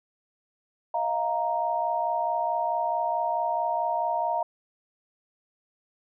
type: chord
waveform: sine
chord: Eb suspended second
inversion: none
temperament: equal with one note detuned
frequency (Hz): 633.9 / 698.5 / 932.3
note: Eb5 / F5 / Bb5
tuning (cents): +32 / 0 / 0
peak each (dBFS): -31 / -28 / -27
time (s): 0.94-4.43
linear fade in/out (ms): 5
effects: none